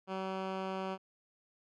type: tone with low-pass filter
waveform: 10% pulse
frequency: 190 Hz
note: F#3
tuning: 46 cents sharp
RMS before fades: -38 dBFS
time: 0.07-0.98 s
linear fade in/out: 50 ms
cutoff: 3000 Hz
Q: 0.62
effects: none